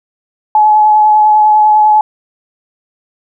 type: tone with vibrato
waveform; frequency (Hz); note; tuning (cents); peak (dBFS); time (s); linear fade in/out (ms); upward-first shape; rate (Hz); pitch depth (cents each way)
sine; 852; G#5; +44; -4; 0.55-2.01; 2; sine; 10; 14
effects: none